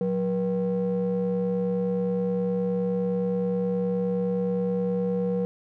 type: ring-modulated tone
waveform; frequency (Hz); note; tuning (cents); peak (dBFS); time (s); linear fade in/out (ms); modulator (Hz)
triangle; 148.6; D3; +21; -18; 0.01-5.45; 0; 332
effects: none